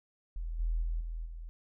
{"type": "tone with level steps", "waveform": "sine", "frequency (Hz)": 41.11, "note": "E1", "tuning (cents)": -4, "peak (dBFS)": [-34, -28, -30, -35, -40], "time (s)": [0.36, 1.49], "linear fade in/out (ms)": 0, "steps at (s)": [0.59, 0.82, 1, 1.25], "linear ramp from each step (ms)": 10, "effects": []}